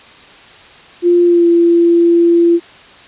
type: tone with pitch glide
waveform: sine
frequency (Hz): 349.2 to 340.8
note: F4 to F4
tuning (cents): 0 to -42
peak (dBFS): -6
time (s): 1.02-2.6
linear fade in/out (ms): 50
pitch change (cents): -42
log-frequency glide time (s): 1.24-1.47
effects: white hiss -39 dBFS RMS until 3.07 s + resampled to 8000 Hz